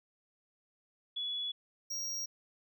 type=tone pair in turn; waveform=sine / square; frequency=3400 / 5636 Hz; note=G#7 / F8; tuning=+40 / +15 cents; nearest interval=major sixth; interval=875 cents; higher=second; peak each=-34 / -36 dBFS; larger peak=first; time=1.16-1.52 / 1.9-2.26 s; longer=neither; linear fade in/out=10 ms; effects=none